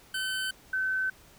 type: tone pair in turn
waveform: 25% pulse / sine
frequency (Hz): 1528 / 1528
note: G6 / G6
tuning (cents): -45 / -45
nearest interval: unison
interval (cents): 0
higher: neither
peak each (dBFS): -26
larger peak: neither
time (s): 0.14-0.51 / 0.73-1.1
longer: neither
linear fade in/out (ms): 5
effects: pink hiss -56 dBFS RMS until 1.38 s